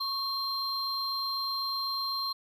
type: tone pair together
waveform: triangle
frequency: 1100 / 4164 Hz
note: C#6 / C8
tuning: -14 / -9 cents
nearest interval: octave + major seventh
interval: 2305 cents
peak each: -33 / -30 dBFS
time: 0-2.33 s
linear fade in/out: 10 ms
effects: none